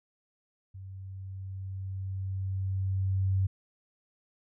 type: tone with level ramp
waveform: sine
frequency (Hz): 95.6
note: G2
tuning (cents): -43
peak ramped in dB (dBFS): -41 to -23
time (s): 0.74-3.47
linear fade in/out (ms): 10
effects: none